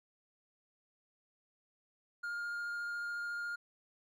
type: tone with vibrato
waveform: triangle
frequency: 1413 Hz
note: F6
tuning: 20 cents sharp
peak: -35 dBFS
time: 2.23-3.56 s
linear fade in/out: 10 ms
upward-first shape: triangle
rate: 14 Hz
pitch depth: 8 cents each way
effects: none